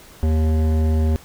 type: tone with hard clipping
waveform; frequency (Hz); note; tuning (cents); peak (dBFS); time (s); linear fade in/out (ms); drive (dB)
sine; 78.6; D#2; +18; -17; 0.23-1.16; 0; 14
effects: pink hiss -45 dBFS RMS until 1.24 s